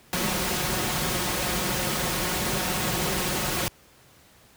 pink noise with comb filter, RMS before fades -26 dBFS, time 0.13-3.68 s, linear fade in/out 0 ms, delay 5.5 ms, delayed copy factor +0.55, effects pink hiss -55 dBFS RMS until 4.56 s + high-pass 60 Hz 12 dB/octave

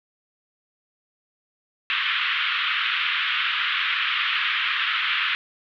white band-pass noise, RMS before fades -24 dBFS, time 1.9-5.35 s, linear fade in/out 0 ms, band 1200 to 3400 Hz, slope 48 dB/octave, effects none

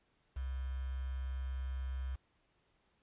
sine tone with quantisation, 65.5 Hz, C2, 2 cents sharp, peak -36 dBFS, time 0.36-2.16 s, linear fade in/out 10 ms, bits 9, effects pink hiss -75 dBFS RMS until 3.02 s + resampled to 8000 Hz

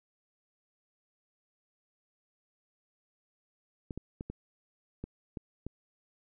clicks, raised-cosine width 3 ms, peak -25 dBFS, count 7, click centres 3.908 / 3.976 / 4.209 / 4.3 / 5.04 / 5.372 / 5.666 s, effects none

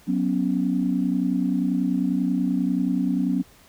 sine chord, F# suspended fourth, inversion none, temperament equal, 185 / 246.9 / 277.2 Hz, F#3 / B3 / C#4, 0 / 0 / 0 cents, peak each -24 dBFS, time 0.07-3.43 s, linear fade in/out 20 ms, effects tanh soft clip ceiling -10 dBFS + pink hiss -53 dBFS RMS until 3.68 s

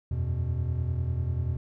triangle chord, E suspended second, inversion none, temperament equal, 82.41 / 92.5 / 123.47 Hz, E2 / F#2 / B2, 0 / 0 / 0 cents, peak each -27 / -32 / -28 dBFS, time 0.11-1.57 s, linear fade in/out 5 ms, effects none

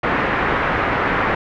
white low-pass noise, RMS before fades -19 dBFS, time 0.03-1.35 s, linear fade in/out 5 ms, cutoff 1900 Hz, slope 24 dB/octave, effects none

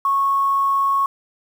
sine tone with quantisation, 1101 Hz, C#6, 12 cents flat, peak -15 dBFS, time 0.05-1.06 s, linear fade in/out 2 ms, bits 7, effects none

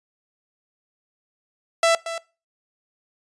sawtooth tone with echo, 665 Hz, E5, 15 cents sharp, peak -11 dBFS, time 1.83-1.95 s, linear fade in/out 2 ms, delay 230 ms, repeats 1, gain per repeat -12 dB, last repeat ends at 2.18 s, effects noise-tail reverb RT60 0.3 s tail -21 dB re dry + resampled to 22050 Hz

